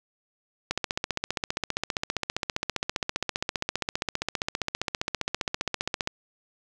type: click train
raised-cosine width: 0.2 ms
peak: -9 dBFS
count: 82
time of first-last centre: 0.71-6.074 s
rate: 15.1 Hz
effects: none

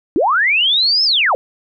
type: linear two-way sweep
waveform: sine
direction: up then down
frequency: 261.6 to 5330 to 451.6 Hz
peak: -11 dBFS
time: 0.16-1.35 s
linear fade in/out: 0 ms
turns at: 1.04 s
effects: none

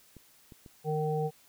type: clicks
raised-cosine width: 3 ms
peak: -36 dBFS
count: 3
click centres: 0.167 / 0.522 / 0.662 s
type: harmonic tone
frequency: 153.6 Hz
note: D#3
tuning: 22 cents flat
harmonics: 1 / 3 / 5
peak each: -31 / -31 / -35 dBFS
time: 0.84-1.31 s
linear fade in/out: 50 ms
effects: white hiss -61 dBFS RMS until 1.48 s

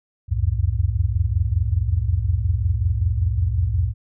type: tone cluster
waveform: sine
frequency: 63.9 / 83.3 / 88.7 / 108 Hz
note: C2 / E2 / F2 / A2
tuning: -40 / +19 / +27 / -32 cents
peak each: -23 dBFS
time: 0.28-3.94 s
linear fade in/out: 50 ms
effects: none

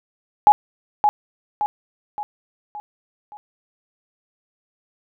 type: tone with echo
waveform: sine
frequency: 837 Hz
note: G#5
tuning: 13 cents sharp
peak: -6 dBFS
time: 0.47-0.52 s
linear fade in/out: 0 ms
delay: 570 ms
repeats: 5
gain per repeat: -6 dB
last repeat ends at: 3.37 s
effects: none

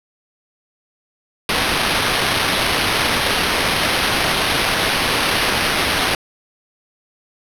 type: noise with sample-and-hold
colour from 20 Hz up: white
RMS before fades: -18 dBFS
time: 1.49-6.15 s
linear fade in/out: 2 ms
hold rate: 7350 Hz
effects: low-pass 12000 Hz 12 dB/octave

